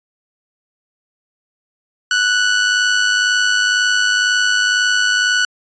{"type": "tone with amplitude modulation", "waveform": "sawtooth", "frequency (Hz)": 1480, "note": "F#6", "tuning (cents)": 0, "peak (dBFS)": -7, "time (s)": [2.11, 5.45], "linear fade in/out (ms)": 2, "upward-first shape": "sine", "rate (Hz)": 102, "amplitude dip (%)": 45, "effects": ["resampled to 16000 Hz"]}